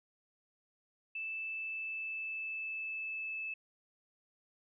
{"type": "tone with pitch glide", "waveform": "sine", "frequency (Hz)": [2637, 2617], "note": ["E7", "E7"], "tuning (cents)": [0, -13], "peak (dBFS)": -37, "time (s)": [1.15, 3.54], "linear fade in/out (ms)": 5, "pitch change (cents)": -13, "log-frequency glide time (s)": [1.37, 3.37], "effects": []}